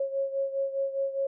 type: beating tone pair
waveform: sine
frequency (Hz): 545 / 549.9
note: C#5 / C#5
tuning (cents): -29 / -14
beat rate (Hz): 4.9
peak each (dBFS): -28 / -33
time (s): 0-1.27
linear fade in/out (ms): 5
effects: none